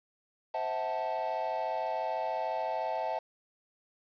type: chord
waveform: triangle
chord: F# half-diminished seventh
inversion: second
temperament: equal with one note detuned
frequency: 523.3 / 646.1 / 740 / 880 Hz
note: C5 / E5 / F#5 / A5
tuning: 0 / -35 / 0 / 0 cents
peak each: -38 / -33 / -35 / -33 dBFS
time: 0.54-3.19 s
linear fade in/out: 5 ms
effects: resampled to 11025 Hz + 9-bit